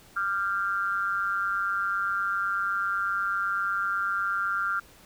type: tone with amplitude modulation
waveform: sine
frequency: 1385 Hz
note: F6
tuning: 15 cents flat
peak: -21 dBFS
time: 0.16-4.8 s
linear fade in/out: 10 ms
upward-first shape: sine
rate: 192 Hz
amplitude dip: 85%
effects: pink hiss -54 dBFS RMS until 5.05 s